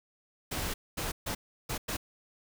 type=noise bursts at uneven times; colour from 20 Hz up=pink; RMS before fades=-34 dBFS; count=5; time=0.51-0.74 / 0.97-1.12 / 1.26-1.35 / 1.69-1.78 / 1.88-1.97 s; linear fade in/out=10 ms; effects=none